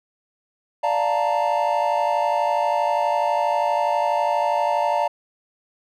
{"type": "chord", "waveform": "triangle", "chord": "Bb major seventh", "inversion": "first", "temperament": "equal", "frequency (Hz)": [587.3, 698.5, 880, 932.3], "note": ["D5", "F5", "A5", "Bb5"], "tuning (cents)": [0, 0, 0, 0], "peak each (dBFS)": -22, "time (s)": [0.83, 5.08], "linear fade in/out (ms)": 10, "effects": []}